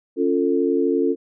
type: chord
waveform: sine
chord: Db augmented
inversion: none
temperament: equal with one note detuned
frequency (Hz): 277.2 / 349.2 / 445.4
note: Db4 / F4 / A4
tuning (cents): 0 / 0 / +21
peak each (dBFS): -21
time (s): 0.16-1.16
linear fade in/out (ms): 50
effects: none